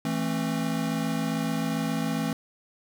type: chord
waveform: square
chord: A minor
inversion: second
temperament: equal with one note detuned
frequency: 164.81 / 220 / 267.1 Hz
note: E3 / A3 / C4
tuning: 0 / 0 / +36 cents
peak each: -31 dBFS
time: 0.05-2.33 s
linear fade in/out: 2 ms
effects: none

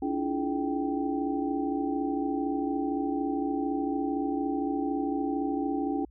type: tone cluster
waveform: sine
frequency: 284.3 / 317.8 / 341.9 / 421.2 / 780 Hz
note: C#4 / D#4 / F4 / G#4 / G5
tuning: +44 / +37 / -37 / +24 / -9 cents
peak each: -29 / -36 / -34 / -37 / -35 dBFS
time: 0.02-6.05 s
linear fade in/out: 5 ms
effects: added 60 Hz sine -52 dBFS peak until 6.1 s

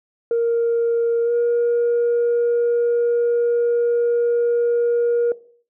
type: tone with pitch glide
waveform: sine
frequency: 466.2 to 474.3 Hz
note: A#4 to A#4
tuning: 0 to +30 cents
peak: -14 dBFS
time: 0.31-5.32 s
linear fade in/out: 2 ms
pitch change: +30 cents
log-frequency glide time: 1.24-1.31 s
effects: noise-tail reverb RT60 0.5 s tail -18 dB re dry + tanh soft clip ceiling -13 dBFS

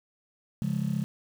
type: chord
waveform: sine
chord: Db major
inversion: none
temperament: just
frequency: 138.59 / 173.24 / 207.9 Hz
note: Db3 / F3 / Ab3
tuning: 0 / -14 / +2 cents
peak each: -30 dBFS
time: 0.62-1.04 s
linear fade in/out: 0 ms
effects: tanh soft clip ceiling -17 dBFS + 8-bit

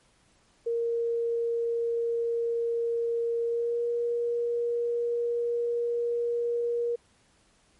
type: tone with pitch glide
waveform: sine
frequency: 466.2 to 473.5 Hz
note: A#4 to A#4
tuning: 0 to +27 cents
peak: -25 dBFS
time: 0.66-6.96 s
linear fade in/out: 10 ms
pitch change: +27 cents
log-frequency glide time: 3.44-3.84 s
effects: pink hiss -64 dBFS RMS until 7.79 s + MP3 48 kbps

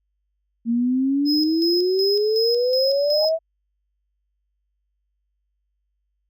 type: exponential sweep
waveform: sine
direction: up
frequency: 228.7 to 659.3 Hz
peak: -17 dBFS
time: 0.65-3.39 s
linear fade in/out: 50 ms
type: tone with tremolo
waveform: triangle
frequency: 5110 Hz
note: D#8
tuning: 45 cents sharp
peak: -20 dBFS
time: 1.25-3.32 s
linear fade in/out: 50 ms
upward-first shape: square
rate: 2.7 Hz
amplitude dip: 65%
type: tone with exponential growth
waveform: sine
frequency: 825 Hz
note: G#5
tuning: 12 cents flat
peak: -26 dBFS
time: 3.13-3.25 s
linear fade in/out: 2 ms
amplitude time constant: 24 ms
effects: added 50 Hz sine -70 dBFS peak until 6.29 s

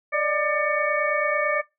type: tone cluster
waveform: sine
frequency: 579 / 608 / 1196 / 1784 / 2243 Hz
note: D5 / D#5 / D6 / A6 / C#7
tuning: -25 / -40 / +31 / +23 / +20 cents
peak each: -27 dBFS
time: 0.12-1.62 s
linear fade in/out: 20 ms
effects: noise-tail reverb RT60 0.2 s tail -20 dB re dry

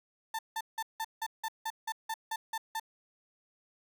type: tone bursts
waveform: 35% pulse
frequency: 890 Hz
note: A5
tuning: 20 cents sharp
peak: -31 dBFS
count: 12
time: 0.34-2.798 s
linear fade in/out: 5 ms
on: 49 ms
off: 170 ms
effects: none

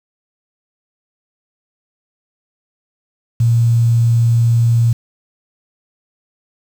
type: tone with quantisation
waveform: sine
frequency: 116.54 Hz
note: A#2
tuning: in tune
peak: -9 dBFS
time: 3.4-4.93 s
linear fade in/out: 5 ms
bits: 6
effects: none

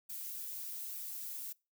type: noise with flanger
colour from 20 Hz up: violet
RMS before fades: -43 dBFS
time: 0.09-1.53 s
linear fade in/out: 10 ms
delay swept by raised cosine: 0.93 to 3.03 ms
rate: 3.5 Hz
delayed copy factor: -0.5
effects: noise-tail reverb RT60 0.3 s tail -25 dB re dry

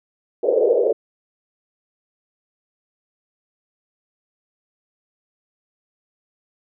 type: band-pass noise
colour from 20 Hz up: pink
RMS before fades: -17 dBFS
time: 0.43-0.93 s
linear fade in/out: 10 ms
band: 420 to 550 Hz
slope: 48 dB/octave
effects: none

